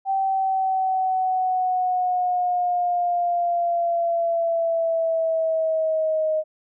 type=linear sweep; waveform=sine; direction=down; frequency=777 to 622.3 Hz; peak=-19 dBFS; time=0.05-6.44 s; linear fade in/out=50 ms; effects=none